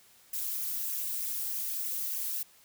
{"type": "noise with flanger", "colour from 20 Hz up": "violet", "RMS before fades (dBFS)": -34, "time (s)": [0.33, 2.43], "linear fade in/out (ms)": 5, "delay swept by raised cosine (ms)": [0.22, 4.82], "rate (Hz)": 3.3, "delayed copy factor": -1, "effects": ["white hiss -60 dBFS RMS until 2.64 s"]}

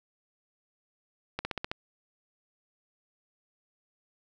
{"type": "slowing click train", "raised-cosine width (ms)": 0.3, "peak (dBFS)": -16, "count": 6, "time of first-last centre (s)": [1.39, 1.715], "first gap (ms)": 60, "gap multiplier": 1.04, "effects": []}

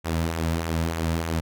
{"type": "tone with flanger", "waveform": "sawtooth", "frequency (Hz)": 82.1, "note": "E2", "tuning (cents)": -6, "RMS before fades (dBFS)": -26, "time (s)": [0.04, 1.41], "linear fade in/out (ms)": 20, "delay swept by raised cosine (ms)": [0.2, 2.8], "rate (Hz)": 3.3, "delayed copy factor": -0.5, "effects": []}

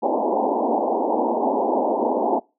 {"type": "band-pass noise", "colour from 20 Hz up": "white", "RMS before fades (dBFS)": -21, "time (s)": [0.02, 2.4], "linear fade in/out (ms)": 20, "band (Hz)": [220, 940], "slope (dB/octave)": 96, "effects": ["noise-tail reverb RT60 0.3 s tail -26 dB re dry"]}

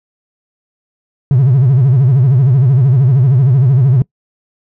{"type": "tone with vibrato", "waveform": "triangle", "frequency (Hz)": 130.81, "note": "C3", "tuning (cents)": 0, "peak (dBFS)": -3, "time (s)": [1.31, 4.02], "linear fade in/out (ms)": 2, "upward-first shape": "sine", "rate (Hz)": 13, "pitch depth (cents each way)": 170, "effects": ["noise-tail reverb RT60 0.1 s tail -25 dB re dry", "tanh soft clip ceiling -1 dBFS"]}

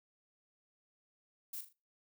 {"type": "noise with echo", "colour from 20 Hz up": "violet", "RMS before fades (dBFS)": -43, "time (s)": [1.53, 1.61], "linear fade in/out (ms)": 5, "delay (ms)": 40, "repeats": 3, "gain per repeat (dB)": -9, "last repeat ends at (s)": 1.73, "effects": ["noise-tail reverb RT60 0.3 s tail -22 dB re dry"]}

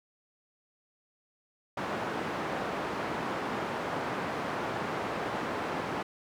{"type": "band-pass noise", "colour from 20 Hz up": "white", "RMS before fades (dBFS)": -34, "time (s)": [1.77, 6.03], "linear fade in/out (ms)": 5, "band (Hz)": [130, 1100], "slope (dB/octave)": 12, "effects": []}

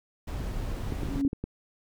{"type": "noise", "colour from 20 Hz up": "brown", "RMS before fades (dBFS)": -33, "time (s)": [0.27, 1.22], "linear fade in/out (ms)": 10}
{"type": "tone with exponential growth", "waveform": "sine", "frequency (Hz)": 277.2, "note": "C#4", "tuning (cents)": 0, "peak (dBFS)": -19, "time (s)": [0.9, 1.28], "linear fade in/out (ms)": 5, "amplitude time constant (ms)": 81}
{"type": "clicks", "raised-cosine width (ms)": 3, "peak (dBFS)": -19, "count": 7, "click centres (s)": [0.923, 1.033, 1.087, 1.159, 1.25, 1.331, 1.44]}
{"effects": []}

